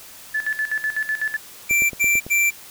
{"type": "tone with tremolo", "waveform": "sine", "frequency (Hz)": 1735, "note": "A6", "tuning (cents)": -25, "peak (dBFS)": -19, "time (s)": [0.34, 1.37], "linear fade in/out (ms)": 10, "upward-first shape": "square", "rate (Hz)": 8, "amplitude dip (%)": 75}
{"type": "tone bursts", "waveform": "square", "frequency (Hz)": 2349, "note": "D7", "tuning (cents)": 0, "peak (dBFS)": -16, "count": 3, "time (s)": [1.69, 2.508], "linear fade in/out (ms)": 20, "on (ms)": 210, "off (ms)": 94}
{"type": "click train", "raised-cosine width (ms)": 2, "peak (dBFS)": -20, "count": 6, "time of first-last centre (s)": [1.71, 2.266], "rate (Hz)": 9}
{"effects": ["white hiss -42 dBFS RMS until 2.7 s"]}